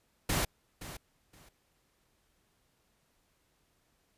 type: noise with echo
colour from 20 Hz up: pink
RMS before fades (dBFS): -30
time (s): 0.29-0.45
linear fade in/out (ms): 5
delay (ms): 520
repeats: 2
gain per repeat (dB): -14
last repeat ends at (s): 1.49
effects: pink hiss -73 dBFS RMS until 4.17 s + resampled to 32000 Hz